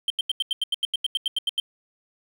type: tone bursts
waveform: triangle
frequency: 3136 Hz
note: G7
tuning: in tune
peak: -19 dBFS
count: 15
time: 0.08-1.6 s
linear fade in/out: 2 ms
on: 22 ms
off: 85 ms
effects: 9-bit